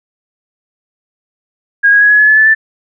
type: tone with pitch steps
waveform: sine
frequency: 1633 / 1651 / 1669.2 / 1687.7 / 1706.3 / 1725.1 / 1744.2 / 1763.4 Hz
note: G#6 / G#6 / G#6 / G#6 / G#6 / A6 / A6 / A6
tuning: -30 / -11 / +8 / +27 / +46 / -35 / -16 / +3 cents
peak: -4 dBFS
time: 1.83-2.55 s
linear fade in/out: 20 ms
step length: 90 ms
effects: none